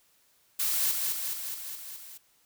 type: noise with echo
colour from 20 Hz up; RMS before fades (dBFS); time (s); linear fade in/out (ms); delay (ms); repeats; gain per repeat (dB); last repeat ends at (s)
blue; -28; 0.59-0.92; 10; 210; 6; -3; 2.18
effects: white hiss -66 dBFS RMS until 2.45 s

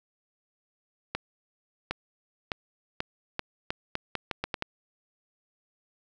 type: accelerating click train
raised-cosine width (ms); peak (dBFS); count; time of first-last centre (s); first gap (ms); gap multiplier
0.3; -13; 12; 1.15-4.624; 760; 0.8
effects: none

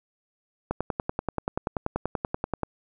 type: click train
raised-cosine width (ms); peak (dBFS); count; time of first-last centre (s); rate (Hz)
1; -12; 21; 0.71-2.633; 10.4
effects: none

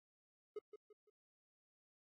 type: tone with echo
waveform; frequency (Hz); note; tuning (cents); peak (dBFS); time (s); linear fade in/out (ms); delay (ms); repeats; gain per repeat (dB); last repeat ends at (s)
triangle; 421.1; G#4; +24; -40; 0.56-0.59; 5; 170; 3; -9; 1.1
effects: AAC 32 kbps

